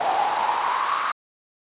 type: noise with high-pass filter sweep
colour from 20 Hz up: brown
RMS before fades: -23 dBFS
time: 0-1.12 s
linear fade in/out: 10 ms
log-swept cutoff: 740 to 1200 Hz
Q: 6.7
effects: resampled to 8000 Hz